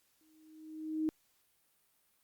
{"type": "tone with exponential growth", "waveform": "sine", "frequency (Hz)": 313.2, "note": "D#4", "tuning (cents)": 11, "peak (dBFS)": -28, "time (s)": [0.21, 1.09], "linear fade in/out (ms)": 0, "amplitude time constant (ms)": 190, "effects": ["white hiss -73 dBFS RMS until 2.23 s", "Opus 48 kbps"]}